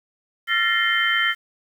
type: tone cluster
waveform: sine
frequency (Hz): 1366 / 1767 / 1876 / 2106 / 3097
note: F6 / A6 / A#6 / C7 / G7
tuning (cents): -39 / +7 / +11 / +11 / -22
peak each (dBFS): -24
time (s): 0.47-1.35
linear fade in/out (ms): 50
effects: 8-bit